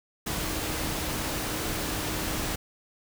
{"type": "tone in noise", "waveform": "sine", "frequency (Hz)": 311.1, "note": "D#4", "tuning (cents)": 0, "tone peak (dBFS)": -39, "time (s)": [0.26, 2.56], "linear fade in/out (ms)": 10, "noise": "pink", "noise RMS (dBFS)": -31, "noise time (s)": [0.26, 2.56], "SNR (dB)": -11, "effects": []}